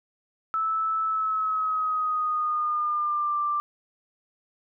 sine tone with pitch glide, 1310 to 1180.6 Hz, E6 to D6, -11 to +9 cents, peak -23 dBFS, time 0.54-3.6 s, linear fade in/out 0 ms, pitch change -180 cents, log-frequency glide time 1.04-3.39 s, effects none

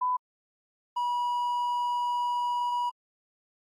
sine / triangle tone pair in turn, 1000 / 970.4 Hz, B5 / B5, +21 / -31 cents, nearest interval minor second, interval 52 cents, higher first, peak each -24 dBFS, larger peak neither, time 0.01-0.17 / 0.96-2.9 s, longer second, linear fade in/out 10 ms, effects AAC 48 kbps

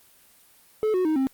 triangle tone with pitch steps, 432.2 / 367.7 / 312.8 / 266.1 Hz, A4 / F#4 / D#4 / C4, -31 / -11 / +9 / +29 cents, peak -18 dBFS, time 0.83-1.27 s, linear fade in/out 0 ms, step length 110 ms, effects white hiss -56 dBFS RMS until 1.33 s + Opus 24 kbps

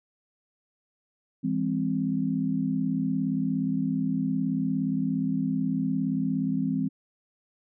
sine chord, E augmented, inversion none, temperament equal with one note detuned, 164.81 / 202.3 / 261.6 Hz, E3 / G#3 / B#3, 0 / -45 / 0 cents, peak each -30 / -29 / -27 dBFS, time 1.43-6.89 s, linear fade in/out 20 ms, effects none

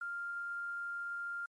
sine tone with quantisation, 1396.9 Hz, F6, in tune, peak -37 dBFS, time 0.01-1.46 s, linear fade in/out 5 ms, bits 11, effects MP3 48 kbps

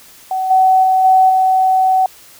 sine tone with level steps, 754 Hz, F#5, 32 cents sharp, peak -15 / -7 / -9 / -6 / -9 dBFS, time 0.31-2.06 s, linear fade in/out 2 ms, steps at 0.5 / 0.83 / 1.04 / 1.29 s, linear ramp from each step 10 ms, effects white hiss -42 dBFS RMS until 2.39 s

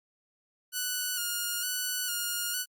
5% pulse tone with vibrato, 1454 Hz, F#6, 31 cents flat, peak -19 dBFS, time 0.72-2.66 s, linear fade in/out 50 ms, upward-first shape square, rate 1.1 Hz, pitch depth 36 cents each way, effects Opus 48 kbps

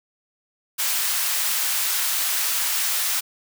white high-pass noise, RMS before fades -23 dBFS, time 0.78-3.21 s, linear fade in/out 20 ms, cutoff 1000 Hz, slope 12 dB/octave, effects none

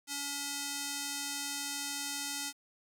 square tone with band-pass filter, 283.6 Hz, C#4, 40 cents sharp, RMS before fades -38 dBFS, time 0.07-2.53 s, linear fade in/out 50 ms, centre 7300 Hz, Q 0.9, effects 9-bit

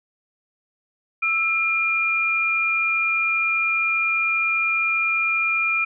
sine tone pair together, 1323 / 2405 Hz, E6 / D7, +6 / +41 cents, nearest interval minor seventh, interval 1035 cents, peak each -26 / -19 dBFS, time 1.22-5.85 s, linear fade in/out 10 ms, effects none

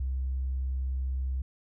triangle tone with tanh clipping, 65.41 Hz, C2, in tune, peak -28 dBFS, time 0-1.42 s, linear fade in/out 5 ms, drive 5 dB, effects none

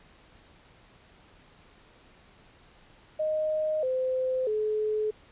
sine tone with pitch steps, 620 / 515.4 / 428.4 Hz, D#5 / C5 / A4, -6 / -26 / -46 cents, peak -25 dBFS, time 3.19-5.11 s, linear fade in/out 10 ms, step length 640 ms, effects pink hiss -57 dBFS RMS until 5.31 s + resampled to 8000 Hz

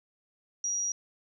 sine tone, 5750 Hz, F8, 50 cents sharp, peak -28 dBFS, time 0.64-0.92 s, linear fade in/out 2 ms, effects none

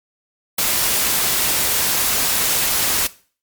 white noise, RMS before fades -18 dBFS, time 0.58-3.07 s, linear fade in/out 5 ms, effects noise-tail reverb RT60 0.4 s tail -18 dB re dry + MP3 96 kbps

